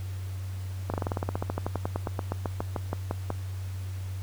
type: slowing click train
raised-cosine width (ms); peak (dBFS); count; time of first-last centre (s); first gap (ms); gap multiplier
1; -15; 26; 0.9-3.303; 38; 1.07
effects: added 94 Hz sine -32 dBFS peak until 4.22 s + pink hiss -50 dBFS RMS until 4.22 s